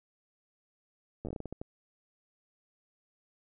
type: slowing click train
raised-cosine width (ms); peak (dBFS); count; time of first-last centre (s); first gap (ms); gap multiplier
2; -25; 11; 1.25-1.615; 9; 1.29
effects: none